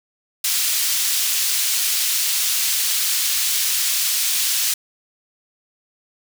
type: high-pass noise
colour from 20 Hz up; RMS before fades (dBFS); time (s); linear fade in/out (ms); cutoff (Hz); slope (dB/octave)
pink; -20; 0.44-4.74; 5; 3700; 12
effects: none